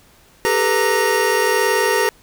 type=tone cluster; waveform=square; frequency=393.1 / 434.2 / 491.7 / 922 / 1871 Hz; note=G4 / A4 / B4 / A#5 / A#6; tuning=+5 / -23 / -8 / -19 / +6 cents; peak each=-22 dBFS; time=0.45-2.09 s; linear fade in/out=0 ms; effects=pink hiss -51 dBFS RMS until 2.22 s